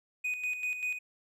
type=tone with tremolo; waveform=triangle; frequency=2489 Hz; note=D#7; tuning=in tune; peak=-28 dBFS; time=0.24-0.99 s; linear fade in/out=10 ms; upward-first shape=square; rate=5.1 Hz; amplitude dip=55%; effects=none